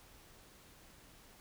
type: silence
effects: pink hiss -60 dBFS RMS until 1.4 s